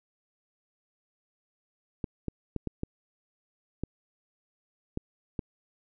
clicks, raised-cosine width 3 ms, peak -18 dBFS, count 8, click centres 2.042 / 2.283 / 2.563 / 2.673 / 2.834 / 3.836 / 4.974 / 5.392 s, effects none

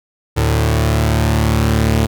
sawtooth tone pair together, 74.5 / 111.62 Hz, D2 / A2, +25 / +25 cents, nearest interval perfect fifth, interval 700 cents, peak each -11 dBFS, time 0.36-2.07 s, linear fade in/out 20 ms, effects none

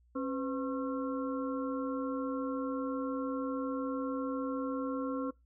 harmonic tone with a mistuned harmonic, 270.7 Hz, C#4, 41 cents flat, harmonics 1 / 2 / 4 / 5, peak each -34 / -38 / -43 / -45 dBFS, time 0.15-5.31 s, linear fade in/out 10 ms, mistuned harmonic 2, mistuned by -120 cents, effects noise-tail reverb RT60 0.2 s tail -22 dB re dry + added 60 Hz sine -63 dBFS peak until 5.45 s

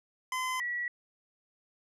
25% pulse / sine tone pair in turn, 1025 / 1934.9 Hz, C6 / B6, -36 / -36 cents, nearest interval major seventh, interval 1100 cents, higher second, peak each -27 / -31 dBFS, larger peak first, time 0.32-0.6 / 0.6-0.88 s, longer neither, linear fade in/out 2 ms, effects low-pass 12000 Hz 12 dB/octave

